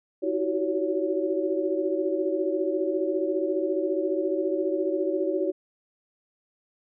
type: tone cluster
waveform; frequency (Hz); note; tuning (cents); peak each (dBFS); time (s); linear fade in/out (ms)
sine; 321.1 / 366.2 / 380.8 / 565; E4 / F#4 / F#4 / C#5; -45 / -18 / +50 / +33; -29; 0.22-5.52; 20
effects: none